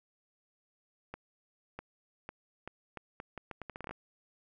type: accelerating click train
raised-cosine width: 0.5 ms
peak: -26 dBFS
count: 16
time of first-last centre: 1.14-3.91 s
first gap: 650 ms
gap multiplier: 0.77
effects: none